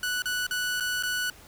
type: tone with dropouts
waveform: sawtooth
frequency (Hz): 1480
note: F#6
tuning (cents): 0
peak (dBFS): -23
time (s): 0.03-1.3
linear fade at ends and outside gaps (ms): 2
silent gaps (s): 0.221-0.256 / 0.467-0.509 / 0.8-0.806 / 1.026-1.034
effects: pink hiss -51 dBFS RMS until 1.47 s